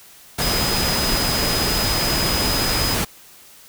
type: tone in noise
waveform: sine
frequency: 5010 Hz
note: D#8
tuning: 11 cents sharp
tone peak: -23 dBFS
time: 0.41-2.95 s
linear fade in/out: 10 ms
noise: pink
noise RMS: -21 dBFS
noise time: 0.38-3.05 s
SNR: -5 dB
effects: white hiss -46 dBFS RMS until 3.68 s